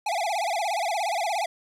square tone with vibrato, 755 Hz, F#5, 35 cents sharp, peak -25 dBFS, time 0.06-1.46 s, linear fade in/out 5 ms, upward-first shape sine, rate 17 Hz, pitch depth 230 cents each way, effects low-pass 10000 Hz 12 dB/octave + 11-bit

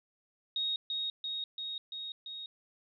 sine tone with echo, 3749 Hz, A#7, 9 cents sharp, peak -30 dBFS, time 0.56-0.76 s, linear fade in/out 2 ms, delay 340 ms, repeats 5, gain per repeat -2 dB, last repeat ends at 2.46 s, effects none

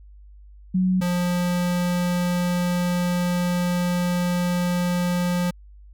sine / square tone pair in turn, 184.9 / 177.09 Hz, F#3 / F3, -1 / +24 cents, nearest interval minor second, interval 75 cents, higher first, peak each -17 / -21 dBFS, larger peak first, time 0.74-1.01 / 1.01-5.51 s, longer second, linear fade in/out 10 ms, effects added 50 Hz sine -43 dBFS peak until 5.93 s

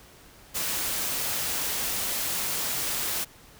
white noise, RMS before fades -29 dBFS, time 0.54-3.25 s, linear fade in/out 20 ms, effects pink hiss -52 dBFS RMS until 3.59 s

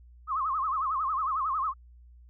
sine tone with vibrato, 1165 Hz, D6, 14 cents flat, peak -26 dBFS, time 0.27-1.74 s, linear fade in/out 50 ms, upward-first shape sine, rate 11 Hz, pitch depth 190 cents each way, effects added 60 Hz sine -50 dBFS peak until 2.29 s

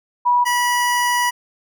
sine / 25% pulse tone pair in turn, 974 / 974 Hz, B5 / B5, -24 / -24 cents, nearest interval unison, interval 0 cents, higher neither, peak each -12 dBFS, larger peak neither, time 0.25-0.45 / 0.45-1.31 s, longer second, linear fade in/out 20 ms, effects none

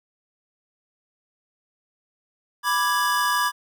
square chord, G# diminished, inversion first, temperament equal, 987.8 / 1174.7 / 1661.2 Hz, B5 / D6 / G#6, 0 / 0 / 0 cents, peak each -25 dBFS, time 2.63-3.52 s, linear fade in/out 50 ms, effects none

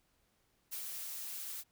blue noise with ADSR envelope, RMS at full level -41 dBFS, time 0.71-1.64 s, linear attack 22 ms, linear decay 95 ms, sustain -2 dB, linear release 45 ms, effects pink hiss -75 dBFS RMS until 1.71 s

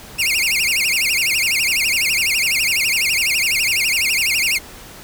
sawtooth tone with vibrato, 2433 Hz, D#7, 39 cents flat, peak -12 dBFS, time 0.18-4.59 s, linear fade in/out 20 ms, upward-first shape sine, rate 12 Hz, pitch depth 260 cents each way, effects pink hiss -38 dBFS RMS until 5.03 s

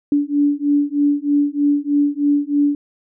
sine beating tone pair, 287.3 / 290.5 Hz, D4 / D4, -38 / -19 cents, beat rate 3.2 Hz, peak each -17 dBFS, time 0.12-2.75 s, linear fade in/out 2 ms, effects none

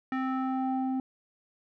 square tone with low-pass filter sweep, 261.6 Hz, C4, in tune, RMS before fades -30 dBFS, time 0.12-1 s, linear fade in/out 2 ms, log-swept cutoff 1800 to 550 Hz, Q 2.4, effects none

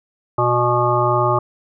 harmonic tone, 121.6 Hz, B2, 26 cents flat, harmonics 1 / 3 / 5 / 7 / 9 / 10, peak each -21 / -21 / -21 / -21 / -21 / -21 dBFS, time 0.38-1.39 s, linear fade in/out 5 ms, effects none

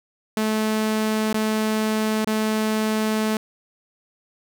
sawtooth tone with dropouts, 217 Hz, A3, 24 cents flat, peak -16 dBFS, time 0.37-3.37 s, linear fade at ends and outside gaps 2 ms, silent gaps 1.329-1.343 / 2.246-2.271 s, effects none

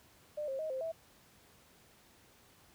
sine tone with pitch steps, 599 / 536 / 628 / 524 / 653 Hz, D5 / C5 / D#5 / C5 / E5, +34 / +42 / +16 / +2 / -17 cents, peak -35 dBFS, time 0.37-0.92 s, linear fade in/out 10 ms, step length 110 ms, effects pink hiss -63 dBFS RMS until 2.74 s + high-pass 60 Hz 12 dB/octave

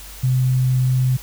sine tone, 128.4 Hz, C3, 32 cents flat, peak -14 dBFS, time 0.23-1.17 s, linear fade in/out 10 ms, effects added 50 Hz sine -38 dBFS peak until 1.22 s + white hiss -39 dBFS RMS until 1.22 s

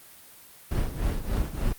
brown noise with tremolo, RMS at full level -24 dBFS, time 0.71-1.73 s, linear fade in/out 5 ms, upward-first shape triangle, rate 3.4 Hz, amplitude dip 80%, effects white hiss -50 dBFS RMS until 1.78 s + Opus 32 kbps

